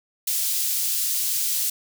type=high-pass noise; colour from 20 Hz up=white; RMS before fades=-24 dBFS; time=0.27-1.7 s; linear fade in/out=5 ms; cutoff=4300 Hz; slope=12 dB/octave; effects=none